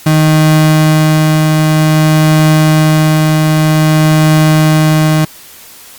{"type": "tone with tremolo", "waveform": "35% pulse", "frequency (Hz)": 155.56, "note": "D#3", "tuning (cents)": 0, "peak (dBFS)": -3, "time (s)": [0.06, 5.25], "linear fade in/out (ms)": 5, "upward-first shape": "triangle", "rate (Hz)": 0.52, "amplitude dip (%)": 25, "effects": ["white hiss -35 dBFS RMS until 5.98 s", "Opus 48 kbps"]}